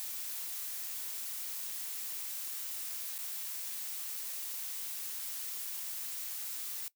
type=noise with dropouts; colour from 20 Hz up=blue; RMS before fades=-40 dBFS; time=0-6.88 s; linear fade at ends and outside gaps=0 ms; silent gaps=3.181-3.188 s; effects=noise-tail reverb RT60 0.1 s tail -19 dB re dry